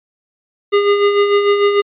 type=tone with tremolo; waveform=square; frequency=406.7 Hz; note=G#4; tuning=36 cents flat; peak=-9 dBFS; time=0.72-1.82 s; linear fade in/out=20 ms; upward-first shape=sine; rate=6.7 Hz; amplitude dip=50%; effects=resampled to 8000 Hz